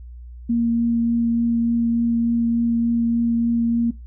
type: tone with vibrato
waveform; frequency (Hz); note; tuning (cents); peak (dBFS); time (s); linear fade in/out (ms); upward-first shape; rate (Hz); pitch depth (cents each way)
sine; 233.1; A#3; 0; -16; 0.49-3.91; 10; triangle; 3.4; 10
effects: noise-tail reverb RT60 0.2 s tail -19 dB re dry + added 60 Hz sine -35 dBFS peak until 4.06 s